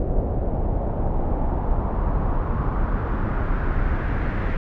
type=noise with low-pass filter sweep; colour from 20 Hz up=brown; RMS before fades=-22 dBFS; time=0-4.57 s; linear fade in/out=2 ms; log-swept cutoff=600 to 1900 Hz; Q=2.2; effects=none